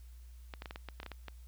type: clicks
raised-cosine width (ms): 0.3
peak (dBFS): -27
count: 11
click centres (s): 0.538 / 0.621 / 0.658 / 0.709 / 0.759 / 0.887 / 1.001 / 1.031 / 1.063 / 1.117 / 1.283
effects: added 60 Hz sine -49 dBFS peak until 1.47 s + white hiss -68 dBFS RMS until 1.47 s